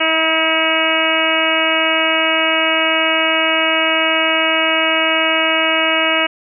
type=harmonic tone; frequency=320.9 Hz; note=E4; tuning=46 cents flat; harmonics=1 / 2 / 3 / 4 / 5 / 6 / 7 / 8 / 9; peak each=-24 / -20 / -25 / -22 / -23 / -25 / -19 / -22 / -19 dBFS; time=0-6.27 s; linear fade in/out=10 ms; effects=none